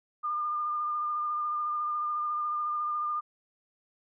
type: tone with vibrato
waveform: sine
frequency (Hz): 1207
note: D6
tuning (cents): +47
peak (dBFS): -28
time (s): 0.23-3.21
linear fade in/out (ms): 20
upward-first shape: sine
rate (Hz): 14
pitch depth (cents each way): 18
effects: none